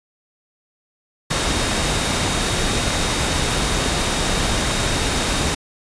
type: tone in noise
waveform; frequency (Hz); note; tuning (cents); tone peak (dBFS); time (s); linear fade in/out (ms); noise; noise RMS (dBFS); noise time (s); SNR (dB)
sine; 3729; A#7; 0; -31; 1.3-5.55; 10; pink; -20; 1.3-5.55; -14
effects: resampled to 22050 Hz